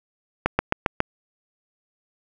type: slowing click train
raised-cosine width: 0.5 ms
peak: -3 dBFS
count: 5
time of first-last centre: 0.46-1.004 s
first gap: 130 ms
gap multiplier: 1.03
effects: none